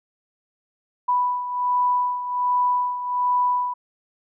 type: beating tone pair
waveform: sine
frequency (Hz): 988 / 989.3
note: B5 / B5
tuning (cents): 0 / +3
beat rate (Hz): 1.3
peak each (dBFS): -20 / -26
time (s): 1.08-3.74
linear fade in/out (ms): 10
effects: none